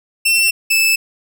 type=tone pair in turn; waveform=sawtooth; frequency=2698 / 2627 Hz; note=E7 / E7; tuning=+40 / -7 cents; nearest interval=unison; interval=47 cents; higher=first; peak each=-8 dBFS; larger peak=neither; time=0.25-0.51 / 0.7-0.96 s; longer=neither; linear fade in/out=10 ms; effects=none